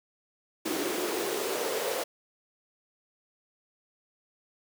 pink noise with high-pass filter sweep, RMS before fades -31 dBFS, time 0.65-2.04 s, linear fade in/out 10 ms, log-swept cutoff 320 to 500 Hz, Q 4.4, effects none

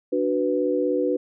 sine chord, B minor, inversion first, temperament equal, 293.7 / 370 / 493.9 Hz, D4 / F#4 / B4, 0 / 0 / 0 cents, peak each -25 / -25 / -23 dBFS, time 0.12-1.17 s, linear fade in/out 10 ms, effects none

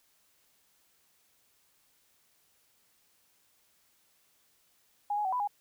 sine tone with pitch steps, 822 / 836 / 757 / 994 / 820 Hz, G#5 / G#5 / F#5 / B5 / G#5, -18 / +11 / +39 / +11 / -22 cents, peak -28 dBFS, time 5.1-5.475 s, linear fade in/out 5 ms, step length 75 ms, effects white hiss -69 dBFS RMS until 5.6 s

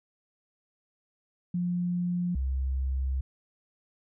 sine tone pair in turn, 176.7 / 66.05 Hz, F3 / C2, +21 / +17 cents, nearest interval octave + perfect fourth, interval 1704 cents, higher first, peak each -26 dBFS, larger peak neither, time 1.54-2.35 / 2.35-3.21 s, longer second, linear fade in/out 5 ms, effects none

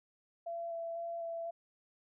sine tone with vibrato, 673 Hz, E5, 36 cents sharp, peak -37 dBFS, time 0.46-1.51 s, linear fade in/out 10 ms, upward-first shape square, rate 2 Hz, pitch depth 11 cents each way, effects none

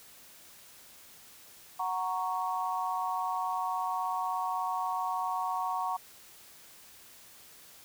sine chord, F# major, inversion none, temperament equal, 740 / 932.3 / 1108.7 Hz, F#5 / A#5 / C#6, 0 / 0 / 0 cents, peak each -34 dBFS, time 1.79-5.97 s, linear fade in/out 10 ms, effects white hiss -54 dBFS RMS until 7.84 s

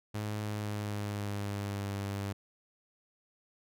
sawtooth tone with pitch glide, 105.5 to 99.64 Hz, G#2 to G2, +28 to +29 cents, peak -30 dBFS, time 0.14-2.33 s, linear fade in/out 10 ms, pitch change -99 cents, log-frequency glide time 0.44-1.94 s, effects none

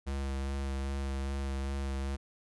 square tone with vibrato, 68.2 Hz, C#2, 28 cents flat, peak -33 dBFS, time 0.06-2.17 s, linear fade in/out 20 ms, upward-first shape sine, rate 2.5 Hz, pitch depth 17 cents each way, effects resampled to 24000 Hz

